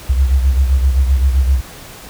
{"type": "beating tone pair", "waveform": "sine", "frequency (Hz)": [65.41, 73.11], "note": ["C2", "D2"], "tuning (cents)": [0, -7], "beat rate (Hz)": 7.7, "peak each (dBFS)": [-10, -18], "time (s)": [0.09, 1.61], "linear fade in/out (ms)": 10, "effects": ["pink hiss -35 dBFS RMS until 2.09 s"]}